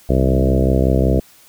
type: harmonic tone with a mistuned harmonic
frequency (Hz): 65.41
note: C2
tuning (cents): 0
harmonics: 1 / 2 / 3 / 4 / 5 / 6 / 7 / 8 / 9 / 10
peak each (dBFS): -16 / -19 / -21 / -22 / -23 / -24 / -24 / -25 / -26 / -26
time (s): 0.09-1.2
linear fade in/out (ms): 5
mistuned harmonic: 2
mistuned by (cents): +17
effects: white hiss -48 dBFS RMS until 1.48 s